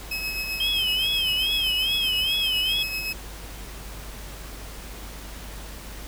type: tone with tremolo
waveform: 30% pulse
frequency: 2569 Hz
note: E7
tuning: 45 cents flat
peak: -23 dBFS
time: 0.11-3.13 s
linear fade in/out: 5 ms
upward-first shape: sine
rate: 7.8 Hz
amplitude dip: 40%
type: tone with vibrato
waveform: sine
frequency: 3136 Hz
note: G7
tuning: in tune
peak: -22 dBFS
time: 0.6-2.83 s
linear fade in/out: 5 ms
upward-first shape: sine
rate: 2.4 Hz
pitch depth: 120 cents each way
effects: added 50 Hz sine -38 dBFS peak until 6.07 s + pink hiss -41 dBFS RMS until 6.07 s